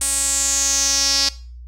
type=tone with band-pass filter sweep; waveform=sawtooth; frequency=275.5 Hz; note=C#4; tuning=11 cents flat; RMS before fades=-19 dBFS; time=0.01-1.29 s; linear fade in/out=5 ms; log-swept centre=8800 to 5000 Hz; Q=5.5; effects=noise-tail reverb RT60 0.4 s tail -18 dB re dry + added 60 Hz sine -34 dBFS peak until 1.67 s